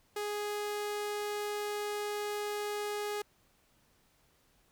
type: tone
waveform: sawtooth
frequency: 415.3 Hz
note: G#4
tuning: in tune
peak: -30 dBFS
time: 0.16-3.22 s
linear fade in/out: 5 ms
effects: pink hiss -69 dBFS RMS until 4.71 s